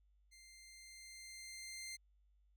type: tone with level ramp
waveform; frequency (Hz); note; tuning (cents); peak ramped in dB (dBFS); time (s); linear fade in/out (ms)
15% pulse; 2093; C7; 0; -54 to -39; 0.31-1.97; 20
effects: added 50 Hz sine -69 dBFS peak until 2.56 s